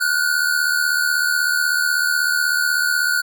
square tone pair together, 1434 / 1510.2 Hz, F6 / F#6, +45 / +35 cents, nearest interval minor second, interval 90 cents, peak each -20 dBFS, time 0-3.22 s, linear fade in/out 20 ms, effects none

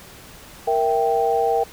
sine chord, E diminished, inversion second, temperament equal, 466.2 / 659.3 / 784 Hz, Bb4 / E5 / G5, 0 / 0 / 0 cents, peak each -20 / -24 / -20 dBFS, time 0.67-1.64 s, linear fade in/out 10 ms, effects pink hiss -43 dBFS RMS until 1.72 s

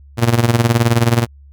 sawtooth tone with tremolo, 117.5 Hz, A#2, 14 cents sharp, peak -4 dBFS, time 0.17-1.27 s, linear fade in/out 50 ms, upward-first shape sine, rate 19 Hz, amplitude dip 80%, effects added 70 Hz sine -39 dBFS peak until 1.52 s

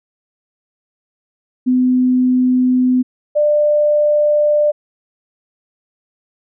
sine tone pair in turn, 253 / 595.2 Hz, B3 / D5, +42 / +23 cents, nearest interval octave + minor third, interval 1481 cents, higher second, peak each -10 dBFS, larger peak neither, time 1.66-3.03 / 3.35-4.72 s, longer neither, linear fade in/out 20 ms, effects none

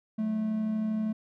triangle tone pair together, 185 / 217.6 Hz, F#3 / A3, 0 / -19 cents, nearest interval minor third, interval 281 cents, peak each -37 / -25 dBFS, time 0.18-1.13 s, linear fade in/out 10 ms, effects none

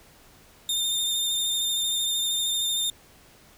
sawtooth tone with vibrato, 3628 Hz, A#7, 48 cents flat, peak -21 dBFS, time 0.69-2.9 s, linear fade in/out 2 ms, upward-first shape sine, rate 13 Hz, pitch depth 19 cents each way, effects pink hiss -54 dBFS RMS until 3.57 s

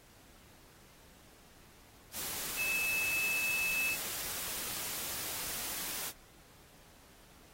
sine tone in noise, 2610 Hz, E7, 18 cents flat, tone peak -31 dBFS, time 2.56-3.97 s, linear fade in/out 50 ms, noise white, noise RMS -39 dBFS, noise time 2.12-6.13 s, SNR +5 dB, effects pink hiss -60 dBFS RMS until 7.53 s + AAC 48 kbps

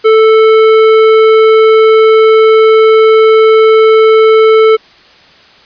sine tone with hard clipping, 440 Hz, A4, in tune, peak -4 dBFS, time 0.04-4.77 s, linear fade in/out 20 ms, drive 12 dB, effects white hiss -40 dBFS RMS until 5.65 s + resampled to 11025 Hz

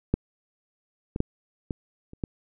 clicks, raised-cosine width 3 ms, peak -8 / -17 / -9 / -16 / -30 / -15 dBFS, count 6, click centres 0.14 / 1.161 / 1.204 / 1.708 / 2.134 / 2.238 s, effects none

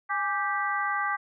harmonic tone with a mistuned harmonic, 392 Hz, G4, in tune, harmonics 2 / 3 / 4 / 5, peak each -32 / -29 / -31 / -33 dBFS, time 0.09-1.17 s, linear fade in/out 20 ms, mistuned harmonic 2, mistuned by +80 cents, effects none

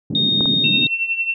white band-pass noise, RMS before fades -24 dBFS, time 0.1-0.87 s, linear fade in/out 5 ms, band 130 to 280 Hz, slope 24 dB/octave
sine tone, 3700 Hz, A#7, 14 cents flat, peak -15 dBFS, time 0.15-0.87 s, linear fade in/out 2 ms
clicks, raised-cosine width 1 ms, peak -14 dBFS, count 2, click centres 0.408 / 0.457 s
sine tone with tremolo, 2703 Hz, E7, 43 cents sharp, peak -15 dBFS, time 0.64-1.34 s, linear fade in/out 2 ms, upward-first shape triangle, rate 11 Hz, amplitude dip 75%
effects none

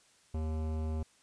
sine tone with hard clipping, 78.6 Hz, D#2, 18 cents sharp, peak -34 dBFS, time 0.34-1.03 s, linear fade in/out 5 ms, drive 17 dB, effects white hiss -65 dBFS RMS until 1.22 s + resampled to 22050 Hz

